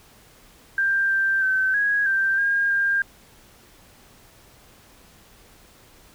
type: tone with pitch steps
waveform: sine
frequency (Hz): 1585 / 1575 / 1538 / 1654 / 1572 / 1617 / 1602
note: G6 / G6 / G6 / G#6 / G6 / G#6 / G6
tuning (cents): +19 / +8 / -33 / -8 / +4 / -47 / +37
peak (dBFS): -18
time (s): 0.78-3.02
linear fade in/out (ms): 2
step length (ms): 320
effects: pink hiss -52 dBFS RMS until 6.14 s